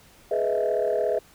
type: chord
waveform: sine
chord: E major seventh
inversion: first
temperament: equal with one note detuned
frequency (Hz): 419.9 / 493.9 / 622.3 / 659.3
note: G#4 / B4 / D#5 / E5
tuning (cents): +19 / 0 / 0 / 0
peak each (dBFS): -26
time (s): 0.31-1.19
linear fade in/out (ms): 5
effects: tanh soft clip ceiling -15 dBFS + pink hiss -54 dBFS RMS until 1.34 s